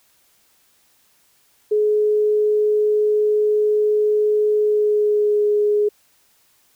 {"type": "tone with pitch glide", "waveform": "sine", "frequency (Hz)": [422.8, 417], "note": ["G#4", "G#4"], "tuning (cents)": [31, 7], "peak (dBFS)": -14, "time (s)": [1.71, 5.89], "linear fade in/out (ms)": 10, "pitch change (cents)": -24, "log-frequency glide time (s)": [4.56, 5.45], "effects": ["white hiss -59 dBFS RMS until 6.75 s"]}